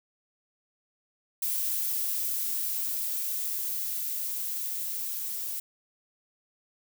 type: noise with level ramp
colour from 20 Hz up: violet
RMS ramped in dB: -29 to -34 dBFS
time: 1.42-5.6 s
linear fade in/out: 5 ms
effects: none